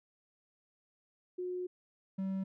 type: tone pair in turn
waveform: sine / triangle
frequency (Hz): 362.1 / 191.82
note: F#4 / G3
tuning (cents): -37 / -37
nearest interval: major seventh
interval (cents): 1100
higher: first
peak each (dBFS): -35 / -31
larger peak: second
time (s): 1.38-1.67 / 2.18-2.44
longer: first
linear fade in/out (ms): 10
effects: none